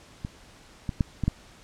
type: clicks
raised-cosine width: 5 ms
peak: -19 / -16 / -9 / -14 / -10 dBFS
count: 5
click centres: 0.249 / 0.892 / 1.008 / 1.237 / 1.28 s
effects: pink hiss -52 dBFS RMS until 1.63 s + low-pass 8000 Hz 12 dB/octave